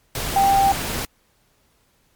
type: tone in noise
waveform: sine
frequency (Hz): 787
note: G5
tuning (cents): +7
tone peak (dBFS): -13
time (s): 0.36-0.72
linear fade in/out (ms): 2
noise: pink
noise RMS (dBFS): -26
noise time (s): 0.15-1.05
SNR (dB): +10
effects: pink hiss -62 dBFS RMS until 2.15 s + MP3 96 kbps